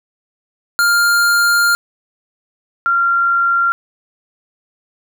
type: tone pair in turn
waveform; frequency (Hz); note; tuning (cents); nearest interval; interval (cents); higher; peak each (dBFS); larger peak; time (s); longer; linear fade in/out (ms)
square / sine; 1402 / 1381.1; F6 / F6; +6 / -20; unison; 26; first; -11; neither; 0.79-1.75 / 2.86-3.72; first; 0
effects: none